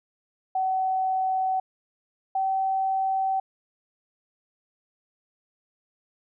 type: tone pair in turn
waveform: sine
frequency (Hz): 756 / 767.9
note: F#5 / G5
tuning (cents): +37 / -36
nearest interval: unison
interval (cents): 27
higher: second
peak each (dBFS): -22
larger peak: neither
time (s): 0.55-1.6 / 2.35-3.4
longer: neither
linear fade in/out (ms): 5
effects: none